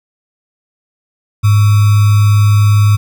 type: tone with sample-and-hold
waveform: sine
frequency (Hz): 103.83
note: G#2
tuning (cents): 0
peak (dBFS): -5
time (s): 1.43-2.97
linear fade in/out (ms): 20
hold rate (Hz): 1225
effects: none